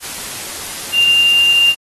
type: tone in noise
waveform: sine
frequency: 2794 Hz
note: F7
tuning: in tune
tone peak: -8 dBFS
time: 0.92-1.75 s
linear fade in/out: 50 ms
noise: white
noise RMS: -26 dBFS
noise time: 0-1.76 s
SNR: +15 dB
effects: AAC 32 kbps